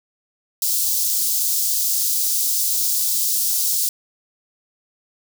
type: high-pass noise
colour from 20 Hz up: white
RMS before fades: -20 dBFS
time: 0.62-3.89 s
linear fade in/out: 2 ms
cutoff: 4600 Hz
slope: 24 dB/octave
effects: none

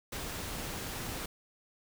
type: noise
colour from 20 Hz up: pink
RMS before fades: -39 dBFS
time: 0.12-1.26 s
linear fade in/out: 5 ms
effects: none

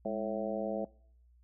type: harmonic tone with a mistuned harmonic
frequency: 110 Hz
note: A2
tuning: in tune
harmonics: 2 / 3 / 4 / 5 / 6 / 7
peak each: -38 / -43 / -41 / -37 / -37 / -45 dBFS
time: 0.05-0.85 s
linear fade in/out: 5 ms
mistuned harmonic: 2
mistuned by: -100 cents
effects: noise-tail reverb RT60 0.6 s tail -23 dB re dry + added 60 Hz sine -60 dBFS peak until 1.43 s

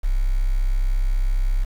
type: tone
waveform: sine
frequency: 32.7 Hz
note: C1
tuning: in tune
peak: -15 dBFS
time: 0.03-1.65 s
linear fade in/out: 20 ms
effects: tanh soft clip ceiling -14 dBFS + 7-bit

